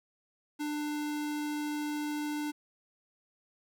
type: tone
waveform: square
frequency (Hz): 297.7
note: D4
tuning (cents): +24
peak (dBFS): -33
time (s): 0.59-2.52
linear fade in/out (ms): 20
effects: 12-bit